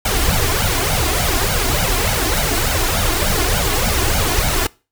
pink noise with flanger, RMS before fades -17 dBFS, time 0.05-4.67 s, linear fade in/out 5 ms, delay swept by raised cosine 1.3 to 2.9 ms, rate 3.4 Hz, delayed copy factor +0.8, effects noise-tail reverb RT60 0.3 s tail -22 dB re dry

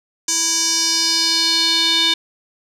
square tone with band-pass filter sweep, 329.6 Hz, E4, in tune, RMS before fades -17 dBFS, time 0.28-2.14 s, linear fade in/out 5 ms, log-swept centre 6500 to 3600 Hz, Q 4.3, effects none

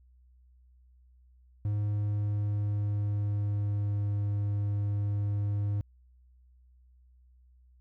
triangle tone with pitch glide, 103.83 to 102.28 Hz, G#2 to G#2, 0 to -26 cents, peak -25 dBFS, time 1.65-5.81 s, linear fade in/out 0 ms, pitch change -26 cents, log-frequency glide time 1.79-4.15 s, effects added 62 Hz sine -57 dBFS peak until 7.8 s

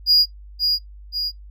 triangle tone with echo, 4869 Hz, D#8, 38 cents flat, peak -10 dBFS, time 0.06-0.26 s, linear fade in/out 50 ms, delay 530 ms, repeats 2, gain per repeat -5 dB, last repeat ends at 1.32 s, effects noise-tail reverb RT60 0.1 s tail -17 dB re dry + added 50 Hz sine -38 dBFS peak until 1.5 s

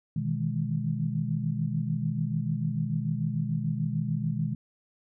sine chord, E major seventh, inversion second, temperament equal with one note detuned, 123.47 / 155.56 / 162.36 / 207.7 Hz, B2 / D#3 / E3 / G#3, 0 / 0 / -26 / 0 cents, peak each -32 / -30 / -33 / -33 dBFS, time 0.16-4.55 s, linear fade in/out 5 ms, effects none

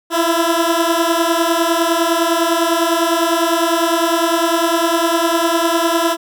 15% pulse beating tone pair, 329.6 / 339.5 Hz, E4 / F4, 0 / -49 cents, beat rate 9.9 Hz, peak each -10 dBFS, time 0.1-6.17 s, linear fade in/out 50 ms, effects none

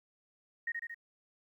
sine tone with echo, 1864.7 Hz, A#6, in tune, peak -32 dBFS, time 0.67-0.72 s, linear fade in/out 5 ms, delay 75 ms, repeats 3, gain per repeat -3 dB, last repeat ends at 0.945 s, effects 12-bit

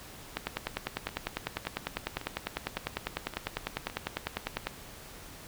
two click trains, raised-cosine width 0.3 ms, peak -24 / -14 dBFS, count 6 / 44, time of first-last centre 1.09-3.899 / 0.37-4.67 s, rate 1.78 / 10 Hz, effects pink hiss -48 dBFS RMS until 5.47 s

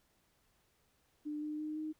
sine tone with pitch steps, 299 / 302.6 / 306.3 / 310.1 Hz, D4 / D#4 / D#4 / D#4, +31 / -48 / -27 / -6 cents, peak -37 dBFS, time 1.25-1.93 s, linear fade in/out 20 ms, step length 170 ms, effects pink hiss -74 dBFS RMS until 1.99 s

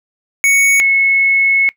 square / sine tone pair in turn, 2224 / 2191 Hz, C#7 / C#7, +5 / -21 cents, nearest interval unison, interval 26 cents, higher first, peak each -9 dBFS, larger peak neither, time 0.44-0.8 / 0.8-1.69 s, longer second, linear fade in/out 0 ms, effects noise-tail reverb RT60 0.1 s tail -20 dB re dry

